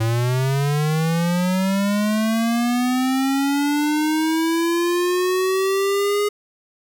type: linear sweep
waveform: square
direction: up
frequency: 110.9 to 415.3 Hz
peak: -18 dBFS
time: 0-6.29 s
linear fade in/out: 10 ms
effects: none